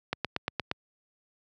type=click train; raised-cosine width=0.3 ms; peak=-12 dBFS; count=6; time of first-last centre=0.13-0.714 s; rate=8.56 Hz; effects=high-pass 80 Hz 12 dB/octave